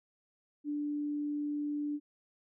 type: tone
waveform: sine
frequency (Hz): 293.7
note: D4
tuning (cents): 0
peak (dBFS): -32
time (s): 0.64-2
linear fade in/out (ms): 50
effects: none